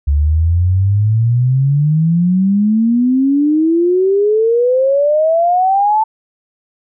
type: exponential sweep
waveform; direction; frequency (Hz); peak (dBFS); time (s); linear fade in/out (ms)
sine; up; 70 to 886; -9; 0.07-6.04; 10
effects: none